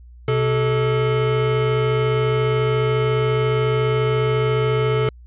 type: tone pair together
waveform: square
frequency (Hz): 126.8 / 434.7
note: B2 / A4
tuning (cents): +46 / -21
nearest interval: octave + major sixth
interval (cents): 2133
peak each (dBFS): -20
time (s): 0.28-5.09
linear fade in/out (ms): 2
effects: added 60 Hz sine -40 dBFS peak until 5.26 s + resampled to 8000 Hz